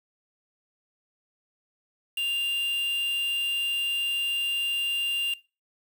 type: tone with quantisation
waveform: triangle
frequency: 2793 Hz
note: F7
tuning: 1 cent flat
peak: -24 dBFS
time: 2.17-5.34 s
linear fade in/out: 5 ms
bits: 6
effects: noise-tail reverb RT60 0.3 s tail -20 dB re dry